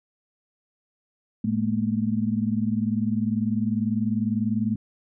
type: tone cluster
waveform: sine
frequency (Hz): 109.6 / 211.7 / 231.8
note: A2 / G#3 / A#3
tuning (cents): -6 / +33 / -10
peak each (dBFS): -30 / -24 / -26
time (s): 1.44-4.76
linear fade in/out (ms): 5
effects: none